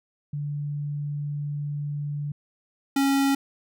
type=tone pair in turn; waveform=sine / square; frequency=145.8 / 275.2 Hz; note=D3 / C#4; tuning=-12 / -12 cents; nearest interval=major seventh; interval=1100 cents; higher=second; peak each=-27 / -20 dBFS; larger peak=second; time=0.33-2.32 / 2.96-3.35 s; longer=first; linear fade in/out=5 ms; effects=none